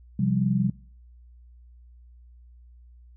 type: chord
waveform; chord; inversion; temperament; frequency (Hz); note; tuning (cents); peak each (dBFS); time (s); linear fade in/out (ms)
sine; C suspended fourth; none; equal; 130.81 / 174.61 / 196; C3 / F3 / G3; 0 / 0 / 0; -25 / -26 / -24; 0.19-0.7; 5
effects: noise-tail reverb RT60 0.5 s tail -22 dB re dry + added 60 Hz sine -48 dBFS peak until 3.16 s